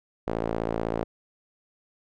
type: tone with band-pass filter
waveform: sawtooth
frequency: 56 Hz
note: A1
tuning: 31 cents sharp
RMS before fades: -29 dBFS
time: 0.27-1.04 s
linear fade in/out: 5 ms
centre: 510 Hz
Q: 1.2
effects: none